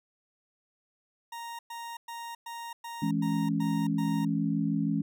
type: tone bursts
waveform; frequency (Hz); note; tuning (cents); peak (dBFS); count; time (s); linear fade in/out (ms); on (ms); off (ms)
40% pulse; 932.3; A#5; 0; -37; 8; 1.32-4.25; 5; 270; 110
type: chord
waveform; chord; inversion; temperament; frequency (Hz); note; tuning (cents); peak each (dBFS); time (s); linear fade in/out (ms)
sine; C# minor; first; equal with one note detuned; 164.81 / 211.2 / 277.2; E3 / G#3 / C#4; 0 / +29 / 0; -30; 3.02-5.02; 5
effects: none